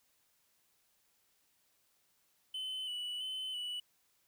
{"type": "tone with vibrato", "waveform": "triangle", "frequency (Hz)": 3000, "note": "F#7", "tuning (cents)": 23, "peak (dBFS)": -36, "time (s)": [2.54, 3.8], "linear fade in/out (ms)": 5, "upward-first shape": "square", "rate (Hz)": 1.5, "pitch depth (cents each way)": 26, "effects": ["white hiss -74 dBFS RMS until 4.27 s"]}